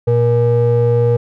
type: ring-modulated tone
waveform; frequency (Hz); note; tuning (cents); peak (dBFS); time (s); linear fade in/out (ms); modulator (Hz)
triangle; 178.9; F3; +42; -5; 0.07-1.17; 10; 297
effects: none